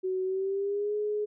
sine tone with pitch glide, 373.7 to 419.5 Hz, F#4 to G#4, +17 to +17 cents, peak -27 dBFS, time 0.03-1.26 s, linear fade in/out 20 ms, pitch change +200 cents, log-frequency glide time 0.24-0.95 s, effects none

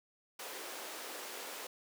pink high-pass noise, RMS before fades -45 dBFS, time 0.39-1.67 s, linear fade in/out 5 ms, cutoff 350 Hz, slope 24 dB/octave, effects none

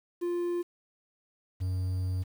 triangle tone pair in turn, 349.2 / 92.28 Hz, F4 / F#2, 0 / -4 cents, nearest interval octave + major seventh, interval 2304 cents, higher first, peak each -26 dBFS, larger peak neither, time 0.21-0.63 / 1.6-2.24 s, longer second, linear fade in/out 20 ms, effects 9-bit

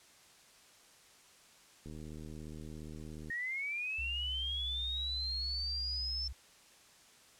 click train, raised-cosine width 3 ms, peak -35 dBFS, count 112, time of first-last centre 1.86-3.298 s, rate 77.2 Hz
sine linear sweep, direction up, 1842 to 5340 Hz, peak -35 dBFS, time 3.3-6.28 s, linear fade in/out 5 ms
sine tone with vibrato, 65.41 Hz, C2, in tune, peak -40 dBFS, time 3.98-6.33 s, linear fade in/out 10 ms, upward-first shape sine, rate 4.2 Hz, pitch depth 23 cents each way
effects white hiss -61 dBFS RMS until 7.39 s + low-pass 9000 Hz 12 dB/octave

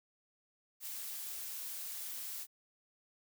blue noise, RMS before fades -43 dBFS, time 0.8-2.47 s, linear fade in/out 50 ms, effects none

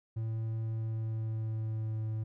triangle tone with pitch glide, 111.8 to 109.63 Hz, A2 to A2, +28 to -6 cents, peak -30 dBFS, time 0.16-2.24 s, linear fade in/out 10 ms, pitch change -34 cents, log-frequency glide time 0.66-2.01 s, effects none

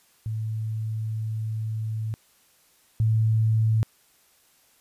sine tone pair in turn, 110 / 110.61 Hz, A2 / A2, 0 / +10 cents, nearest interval unison, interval 10 cents, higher second, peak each -26 / -18 dBFS, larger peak second, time 0.26-2.14 / 3-3.83 s, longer first, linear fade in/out 0 ms, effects white hiss -61 dBFS RMS until 4.8 s + resampled to 32000 Hz

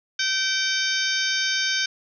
harmonic tone with a mistuned harmonic, 772 Hz, G5, 27 cents flat, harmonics 2 / 3 / 4 / 5 / 6 / 7 / 8, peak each -26 / -30 / -29 / -29 / -30 / -30 / -31 dBFS, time 0.19-1.86 s, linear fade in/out 5 ms, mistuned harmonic 5, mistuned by -81 cents, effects none

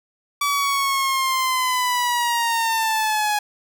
sawtooth linear sweep, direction down, 1150 to 832 Hz, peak -15 dBFS, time 0.41-3.39 s, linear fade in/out 5 ms, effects none

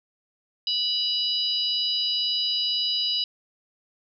harmonic tone, 982 Hz, B5, 10 cents flat, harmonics 3 / 4 / 5, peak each -27 / -27 / -27 dBFS, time 0.67-3.24 s, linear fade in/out 2 ms, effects none

